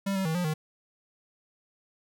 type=tone with pitch steps; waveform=square; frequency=196.6 / 191.6 / 160 / 178 / 155.2 Hz; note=G3 / G3 / D#3 / F3 / D#3; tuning=+5 / -39 / +49 / +33 / -4 cents; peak=-27 dBFS; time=0.06-0.54 s; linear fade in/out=10 ms; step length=96 ms; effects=none